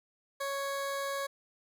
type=tone; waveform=20% pulse; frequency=554.4 Hz; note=C#5; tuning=in tune; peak=-28 dBFS; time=0.4-1.27 s; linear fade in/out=10 ms; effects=none